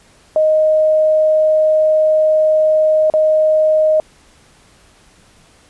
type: tone with dropouts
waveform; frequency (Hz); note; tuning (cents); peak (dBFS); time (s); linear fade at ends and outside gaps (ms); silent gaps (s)
sine; 622.3; D#5; 0; -9; 0.36-4; 1; 3.1-3.138
effects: pink hiss -49 dBFS RMS until 5.69 s + resampled to 24000 Hz